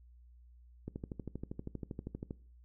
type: click train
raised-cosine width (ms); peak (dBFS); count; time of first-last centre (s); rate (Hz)
3; -27; 19; 0.88-2.309; 12.6
effects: noise-tail reverb RT60 0.5 s tail -21 dB re dry + added 60 Hz sine -56 dBFS peak until 2.64 s